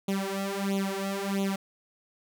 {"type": "tone with flanger", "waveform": "sawtooth", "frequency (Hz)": 196, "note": "G3", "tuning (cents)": 0, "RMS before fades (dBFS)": -30, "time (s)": [0.08, 1.56], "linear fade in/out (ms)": 5, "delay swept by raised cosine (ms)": [0.29, 3.59], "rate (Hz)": 1.5, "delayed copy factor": 0.95, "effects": []}